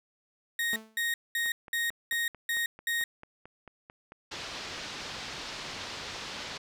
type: tone bursts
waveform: 35% pulse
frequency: 1864.7 Hz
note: A#6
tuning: in tune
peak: -26 dBFS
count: 7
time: 0.59-3.04 s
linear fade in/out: 2 ms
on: 170 ms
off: 210 ms
type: tone with exponential decay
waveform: sawtooth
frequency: 220 Hz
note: A3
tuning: in tune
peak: -31 dBFS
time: 0.73-1.01 s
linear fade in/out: 0 ms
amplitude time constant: 60 ms
type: click train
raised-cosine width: 0.5 ms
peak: -32 dBFS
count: 18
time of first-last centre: 1.46-5.229 s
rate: 4.51 Hz
type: low-pass noise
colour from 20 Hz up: white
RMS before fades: -40 dBFS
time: 4.31-6.58 s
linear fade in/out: 10 ms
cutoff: 5100 Hz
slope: 24 dB/octave
effects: none